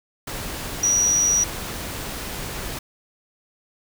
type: tone in noise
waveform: sine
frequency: 5800 Hz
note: F#8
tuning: 35 cents flat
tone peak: -16 dBFS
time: 0.83-1.44 s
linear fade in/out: 5 ms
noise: pink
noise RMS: -31 dBFS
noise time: 0.27-2.79 s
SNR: +12 dB
effects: none